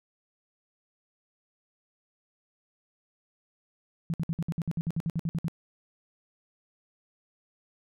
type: tone bursts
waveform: sine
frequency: 164.81 Hz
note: E3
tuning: in tune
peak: -26 dBFS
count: 15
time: 4.1-5.482 s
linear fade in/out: 0 ms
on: 38 ms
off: 58 ms
effects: none